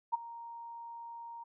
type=tone with ADSR envelope; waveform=sine; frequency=932.3 Hz; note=A#5; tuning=in tune; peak=-25 dBFS; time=0.12-1.44 s; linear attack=22 ms; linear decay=16 ms; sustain=-18 dB; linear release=12 ms; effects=none